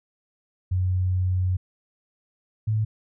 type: tone pair in turn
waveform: sine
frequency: 91.9 / 108.46 Hz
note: F#2 / A2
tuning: -11 / -24 cents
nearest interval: minor third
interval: 287 cents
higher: second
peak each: -20 dBFS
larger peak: neither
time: 0.71-1.57 / 2.67-2.85 s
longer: first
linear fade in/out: 10 ms
effects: none